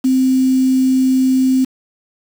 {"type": "tone with quantisation", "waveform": "sine", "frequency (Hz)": 260.5, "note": "C4", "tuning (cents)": -7, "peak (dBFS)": -10, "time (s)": [0.04, 1.65], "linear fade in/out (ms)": 10, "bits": 5, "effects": []}